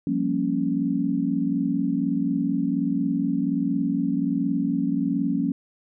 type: chord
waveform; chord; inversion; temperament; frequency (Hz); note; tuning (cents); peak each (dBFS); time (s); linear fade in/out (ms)
sine; G half-diminished seventh; third; equal; 174.61 / 196 / 233.1 / 277.2; F3 / G3 / Bb3 / Db4; 0 / 0 / 0 / 0; -28 / -29 / -27 / -24; 0.07-5.52; 2
effects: none